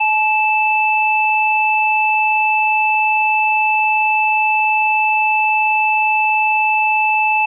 sine tone pair together, 859.4 / 2637 Hz, A5 / E7, -41 / 0 cents, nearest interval octave + perfect fifth, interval 1941 cents, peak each -15 dBFS, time 0-7.46 s, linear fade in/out 10 ms, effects none

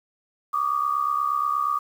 sine tone pair together, 1150.6 / 1219 Hz, D6 / D#6, -36 / -36 cents, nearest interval minor second, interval 100 cents, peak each -24 / -24 dBFS, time 0.53-1.79 s, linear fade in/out 10 ms, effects 8-bit

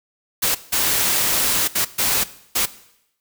white noise bursts at uneven times, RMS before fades -19 dBFS, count 5, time 0.42-0.55 / 0.72-1.68 / 1.75-1.85 / 1.98-2.24 / 2.55-2.66 s, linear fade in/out 10 ms, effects noise-tail reverb RT60 0.8 s tail -17 dB re dry

